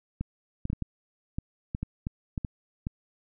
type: clicks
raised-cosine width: 5 ms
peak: -18 dBFS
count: 12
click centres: 0.21 / 0.654 / 0.701 / 0.731 / 0.823 / 1.385 / 1.749 / 1.83 / 2.069 / 2.378 / 2.448 / 2.869 s
effects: none